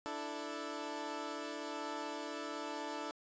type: chord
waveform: 15% pulse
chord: D suspended second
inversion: none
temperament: equal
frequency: 293.7 / 329.6 / 440 Hz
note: D4 / E4 / A4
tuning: 0 / 0 / 0 cents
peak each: -37 / -39 / -39 dBFS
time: 0.06-3.11 s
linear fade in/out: 0 ms
effects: resampled to 16000 Hz